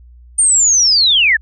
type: linear sweep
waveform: sine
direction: down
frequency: 8980 to 1661.2 Hz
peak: -8 dBFS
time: 0.38-1.37 s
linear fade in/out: 10 ms
effects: added 60 Hz sine -38 dBFS peak until 1.41 s